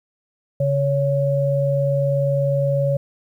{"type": "tone pair together", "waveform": "sine", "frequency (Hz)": [139.9, 559], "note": ["C#3", "C#5"], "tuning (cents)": [16, 14], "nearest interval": "2 octaves", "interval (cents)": 2398, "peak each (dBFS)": -19, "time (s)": [0.6, 2.97], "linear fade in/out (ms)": 5, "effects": ["9-bit"]}